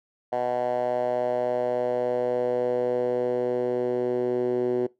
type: tone with band-pass filter sweep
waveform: 10% pulse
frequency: 123.5 Hz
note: B2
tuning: in tune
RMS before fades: -25 dBFS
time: 0.32-4.87 s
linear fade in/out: 10 ms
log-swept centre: 690 to 370 Hz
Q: 3.7
effects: noise-tail reverb RT60 0.2 s tail -21 dB re dry